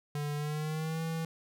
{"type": "tone with pitch glide", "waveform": "square", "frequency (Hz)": [146.83, 162.92], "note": ["D3", "E3"], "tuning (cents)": [0, -20], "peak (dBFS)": -33, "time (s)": [0.15, 1.25], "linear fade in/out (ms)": 2, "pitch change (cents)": 180, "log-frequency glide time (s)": [0.35, 1.02], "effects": []}